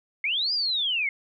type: linear two-way sweep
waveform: sine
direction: up then down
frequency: 2099 to 4978 to 2099 Hz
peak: -23 dBFS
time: 0.24-1.09 s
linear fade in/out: 2 ms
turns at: 0.53 s
effects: none